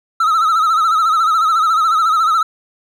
triangle tone with vibrato, 1299 Hz, E6, 26 cents flat, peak -9 dBFS, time 0.2-2.43 s, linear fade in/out 5 ms, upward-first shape sine, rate 14 Hz, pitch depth 78 cents each way, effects none

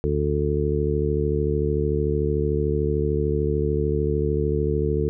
harmonic tone, 73.42 Hz, D2, in tune, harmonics 1 / 2 / 3 / 4 / 5 / 6, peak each -25 / -26 / -32 / -32 / -27 / -25 dBFS, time 0.04-5.09 s, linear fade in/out 0 ms, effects none

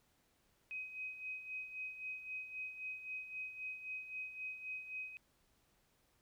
sine tone with tremolo, 2522 Hz, D#7, 23 cents sharp, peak -40 dBFS, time 0.71-5.17 s, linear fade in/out 0 ms, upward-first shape sine, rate 3.8 Hz, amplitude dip 65%, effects pink hiss -75 dBFS RMS until 6.21 s

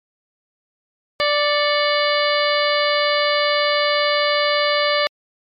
harmonic tone with a mistuned harmonic, 587.3 Hz, D5, in tune, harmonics 1 / 2 / 3 / 4 / 5 / 6 / 7 / 8, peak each -19 / -22 / -24 / -25 / -26 / -27 / -27 / -28 dBFS, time 1.2-5.07 s, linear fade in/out 0 ms, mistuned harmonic 4, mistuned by -100 cents, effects MP3 64 kbps

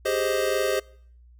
square chord, Ab major seventh, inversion third, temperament equal, 392 / 415.3 / 523.3 / 622.3 Hz, G4 / Ab4 / C5 / Eb5, 0 / 0 / 0 / 0 cents, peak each -29 / -30 / -27 / -29 dBFS, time 0.05-0.8 s, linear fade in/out 10 ms, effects noise-tail reverb RT60 0.6 s tail -24 dB re dry + added 60 Hz sine -49 dBFS peak until 1.39 s

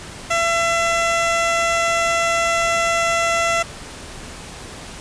15% pulse tone, 673 Hz, E5, 36 cents sharp, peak -10 dBFS, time 0.3-3.63 s, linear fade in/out 10 ms, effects pink hiss -35 dBFS RMS until 5 s + resampled to 22050 Hz

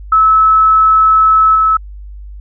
sine tone with level steps, 1300 Hz, E6, 24 cents flat, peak -5 / -7 dBFS, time 0.12-1.77 s, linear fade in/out 5 ms, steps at 1.55 s, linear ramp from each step 5 ms, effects added 50 Hz sine -27 dBFS peak until 2.4 s

